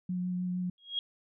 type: tone with vibrato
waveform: sine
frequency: 180.7 Hz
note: F#3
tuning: 41 cents flat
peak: -30 dBFS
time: 0.09-0.7 s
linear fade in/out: 5 ms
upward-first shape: triangle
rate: 6.5 Hz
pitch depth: 14 cents each way
type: tone with exponential growth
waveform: sine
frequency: 3282 Hz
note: G#7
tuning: 21 cents flat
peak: -26 dBFS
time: 0.78-0.99 s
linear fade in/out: 1 ms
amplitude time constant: 45 ms
effects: none